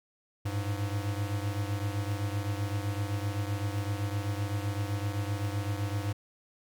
square beating tone pair, 99.9 / 107.7 Hz, G2 / A2, +33 / -37 cents, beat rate 7.8 Hz, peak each -32 / -36 dBFS, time 0.45-6.13 s, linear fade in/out 10 ms, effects none

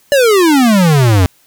square exponential sweep, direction down, 587.3 to 86.6 Hz, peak -7 dBFS, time 0.12-1.26 s, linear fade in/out 0 ms, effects white hiss -51 dBFS RMS until 1.46 s

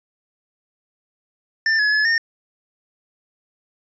square tone with pitch steps, 1785 / 1697 / 1711 / 1828 Hz, A6 / G#6 / A6 / A#6, +24 / +37 / -49 / -34 cents, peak -16 dBFS, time 1.66-2.18 s, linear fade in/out 2 ms, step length 130 ms, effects resampled to 16000 Hz

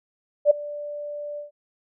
sine tone with ADSR envelope, 587.3 Hz, D5, in tune, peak -9 dBFS, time 0.45-1.51 s, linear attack 55 ms, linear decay 10 ms, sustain -21 dB, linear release 130 ms, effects none

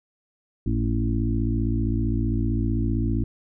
harmonic tone with a mistuned harmonic, 55.4 Hz, A1, 13 cents sharp, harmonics 1 / 2 / 4 / 5 / 6, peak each -25 / -25 / -29 / -29 / -32 dBFS, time 0.66-3.24 s, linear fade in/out 5 ms, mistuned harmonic 1, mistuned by -130 cents, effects none

